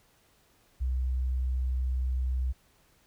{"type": "tone", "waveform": "sine", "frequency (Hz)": 63.7, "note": "C2", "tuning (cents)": -46, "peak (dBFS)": -26, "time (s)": [0.8, 2.53], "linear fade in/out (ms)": 20, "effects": ["pink hiss -65 dBFS RMS until 3.06 s"]}